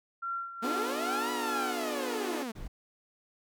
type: tone with tremolo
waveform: sine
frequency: 1370 Hz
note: F6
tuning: 34 cents flat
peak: -31 dBFS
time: 0.22-1.74 s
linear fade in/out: 10 ms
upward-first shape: sine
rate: 2.4 Hz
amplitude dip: 70%
type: linear two-way sweep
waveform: sawtooth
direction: up then down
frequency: 212.3 to 992 to 212.3 Hz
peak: -31 dBFS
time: 0.62-2.52 s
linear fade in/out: 10 ms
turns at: 1.31 s
type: chord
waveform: sawtooth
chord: B diminished seventh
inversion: none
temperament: just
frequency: 246.9 / 296.3 / 355.6 / 426.7 Hz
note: B3 / D4 / F4 / Ab4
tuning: 0 / +15 / +31 / +47 cents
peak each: -35 / -36 / -35 / -35 dBFS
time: 0.63-2.44 s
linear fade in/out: 20 ms
type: noise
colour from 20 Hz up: brown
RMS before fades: -40 dBFS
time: 2.55-2.68 s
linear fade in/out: 10 ms
effects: none